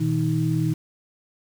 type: tone cluster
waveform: sine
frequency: 119.3 / 158.1 / 314.9 Hz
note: A#2 / D#3 / D#4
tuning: +41 / +28 / +21 cents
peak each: -25 / -22 / -26 dBFS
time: 0-0.74 s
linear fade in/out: 10 ms
effects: 7-bit